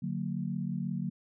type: chord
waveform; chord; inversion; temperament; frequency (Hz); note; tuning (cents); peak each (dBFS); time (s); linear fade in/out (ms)
sine; D augmented; none; just; 146.83 / 183.54 / 229.4; D3 / F#3 / A#3; 0 / -14 / -28; -36 / -34 / -37; 0.02-1.1; 10
effects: none